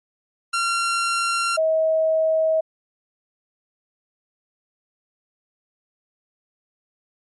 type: tone pair in turn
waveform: sawtooth / sine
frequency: 1374 / 638.4 Hz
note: F6 / D#5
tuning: -29 / +44 cents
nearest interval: octave + minor second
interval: 1327 cents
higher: first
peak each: -16 dBFS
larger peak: neither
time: 0.53-1.57 / 1.57-2.61 s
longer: neither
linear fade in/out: 10 ms
effects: MP3 48 kbps